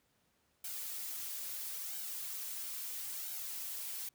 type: noise with flanger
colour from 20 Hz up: blue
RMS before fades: -42 dBFS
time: 0.64-4.09 s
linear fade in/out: 5 ms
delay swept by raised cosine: 1.3 to 5.2 ms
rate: 0.75 Hz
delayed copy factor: +0.6
effects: pink hiss -75 dBFS RMS until 4.14 s + high-pass 60 Hz 12 dB/octave